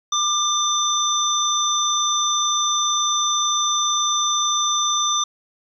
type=tone cluster; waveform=sine; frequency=1193 / 3571 / 5980 Hz; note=D6 / A7 / F#8; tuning=+27 / +25 / +17 cents; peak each=-22 dBFS; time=0.12-5.24 s; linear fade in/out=5 ms; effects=9-bit